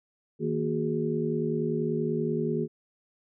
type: tone cluster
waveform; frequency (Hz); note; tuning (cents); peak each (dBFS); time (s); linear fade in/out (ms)
sine; 157.9 / 233.6 / 367.4 / 417.8; D#3 / A#3 / F#4 / G#4; +26 / +4 / -12 / +10; -31; 0.39-2.68; 50
effects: none